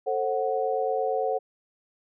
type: chord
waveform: sine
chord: F# diminished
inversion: first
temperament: just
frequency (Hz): 444 / 532.8 / 740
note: A4 / C5 / F#5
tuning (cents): +16 / +31 / 0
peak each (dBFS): -28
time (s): 0.06-1.39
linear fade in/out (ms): 20
effects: none